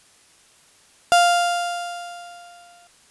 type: tone with exponential decay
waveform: 35% pulse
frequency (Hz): 698.5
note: F5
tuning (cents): 0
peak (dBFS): -9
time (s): 1.12-2.87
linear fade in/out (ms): 0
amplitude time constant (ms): 380
effects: white hiss -54 dBFS RMS until 3.1 s + resampled to 24000 Hz